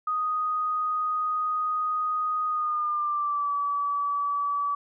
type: tone with pitch glide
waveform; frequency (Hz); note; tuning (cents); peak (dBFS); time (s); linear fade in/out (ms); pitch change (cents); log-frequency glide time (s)
sine; 1244.5 to 1147.8; D#6 to D6; 0 to -40; -24; 0.07-4.75; 5; -140; 2.47-3.53
effects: none